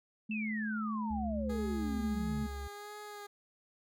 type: tone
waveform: sine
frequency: 216.2 Hz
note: A3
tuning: 30 cents flat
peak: -34 dBFS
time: 0.29-2.47 s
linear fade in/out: 10 ms
type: exponential sweep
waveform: sine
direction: down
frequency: 2700 to 130.81 Hz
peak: -38 dBFS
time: 0.31-2.44 s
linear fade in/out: 2 ms
type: tone with pitch glide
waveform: triangle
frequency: 69.2 to 69.6 Hz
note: C#2 to C#2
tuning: -2 to +8 cents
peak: -37 dBFS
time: 1.1-2.68 s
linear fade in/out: 10 ms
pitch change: +10 cents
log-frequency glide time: 2.18-2.52 s
type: tone with vibrato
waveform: 15% pulse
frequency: 413.2 Hz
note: G#4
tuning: 9 cents flat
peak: -38 dBFS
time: 1.49-3.27 s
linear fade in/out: 10 ms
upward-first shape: sine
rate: 1.5 Hz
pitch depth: 24 cents each way
effects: none